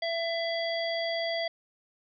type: harmonic tone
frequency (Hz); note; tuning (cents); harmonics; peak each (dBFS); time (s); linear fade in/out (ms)
668; E5; +23; 1 / 3 / 5 / 7; -30 / -35 / -37 / -38; 0.02-1.48; 5
effects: none